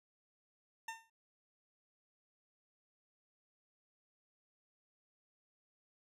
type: tone with exponential decay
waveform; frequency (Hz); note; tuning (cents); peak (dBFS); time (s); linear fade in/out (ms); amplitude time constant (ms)
20% pulse; 904; A5; +47; -34; 0.88-1.1; 5; 47
effects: low-pass 12000 Hz 12 dB/octave